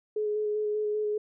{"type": "tone with vibrato", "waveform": "sine", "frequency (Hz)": 422.8, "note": "G#4", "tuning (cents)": 31, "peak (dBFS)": -26, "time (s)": [0.16, 1.18], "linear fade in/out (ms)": 5, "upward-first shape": "square", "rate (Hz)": 5.1, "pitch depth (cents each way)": 13, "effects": []}